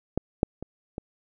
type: clicks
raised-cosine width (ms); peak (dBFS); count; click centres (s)
2; -11 / -6 / -22 / -19; 4; 0.176 / 0.431 / 0.626 / 0.981
effects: none